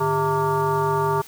sine tone with frequency modulation, 655 Hz, E5, 11 cents flat, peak -18 dBFS, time 0-1.22 s, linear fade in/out 10 ms, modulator 253 Hz, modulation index 2.1, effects white hiss -44 dBFS RMS until 1.27 s

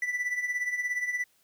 triangle tone with tremolo, 1975.5 Hz, B6, in tune, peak -23 dBFS, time 0.02-1.24 s, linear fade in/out 2 ms, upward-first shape triangle, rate 17 Hz, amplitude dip 75%, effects white hiss -67 dBFS RMS until 1.43 s

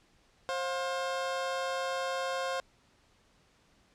25% pulse tone pair together, 531 / 711.3 Hz, C5 / F5, +25 / +32 cents, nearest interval perfect fourth, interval 507 cents, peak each -29 / -33 dBFS, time 0.49-2.6 s, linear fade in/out 0 ms, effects pink hiss -66 dBFS RMS until 3.94 s + low-pass 7000 Hz 12 dB/octave

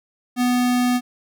square tone, 247.2 Hz, B3, 2 cents sharp, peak -17 dBFS, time 0.36-1.01 s, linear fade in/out 50 ms, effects none

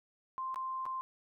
sine tone with dropouts, 1046.5 Hz, C6, in tune, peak -35 dBFS, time 0.38-1.01 s, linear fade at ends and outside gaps 0 ms, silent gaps 0.544-0.559 / 0.855-0.863 s, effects none

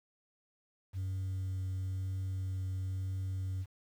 sine tone with vibrato, 94.5 Hz, F#2, 37 cents sharp, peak -31 dBFS, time 0.93-3.66 s, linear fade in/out 50 ms, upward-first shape triangle, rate 1 Hz, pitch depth 10 cents each way, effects tanh soft clip ceiling -33 dBFS + 10-bit

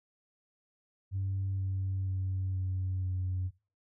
sine tone with pitch steps, 96.6 / 95.49 / 94.39 / 93.31 / 92.24 Hz, G2 / G2 / F#2 / F#2 / F#2, -25 / -45 / +35 / +15 / -5 cents, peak -29 dBFS, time 1.11-3.51 s, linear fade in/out 50 ms, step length 480 ms, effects noise-tail reverb RT60 0.3 s tail -17 dB re dry + tanh soft clip ceiling -27 dBFS

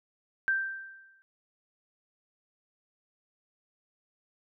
sine tone with exponential decay, 1568 Hz, G6, in tune, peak -22 dBFS, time 0.48-1.22 s, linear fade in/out 0 ms, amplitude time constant 160 ms, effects none

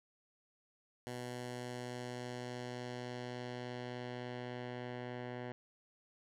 10% pulse tone with low-pass filter sweep, 123.47 Hz, B2, in tune, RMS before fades -44 dBFS, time 1.07-5.52 s, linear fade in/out 0 ms, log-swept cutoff 11000 to 2200 Hz, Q 0.95, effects none

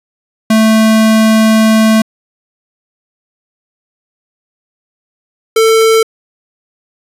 square tone pair in turn, 220 / 446.1 Hz, A3 / A4, 0 / +24 cents, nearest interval octave, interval 1224 cents, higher second, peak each -6 dBFS, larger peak neither, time 0.5-2.02 / 5.56-6.03 s, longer first, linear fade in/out 5 ms, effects resampled to 32000 Hz + 8-bit

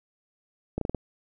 slowing click train, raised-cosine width 2 ms, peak -15 dBFS, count 5, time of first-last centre 0.78-0.947 s, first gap 33 ms, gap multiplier 1.16, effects none

